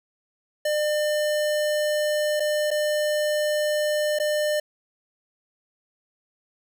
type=tone with dropouts; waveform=square; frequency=600 Hz; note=D5; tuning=37 cents sharp; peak=-22 dBFS; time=0.65-4.6 s; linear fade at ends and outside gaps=5 ms; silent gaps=2.398-2.402 / 2.706-2.712 / 4.188-4.198 s; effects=none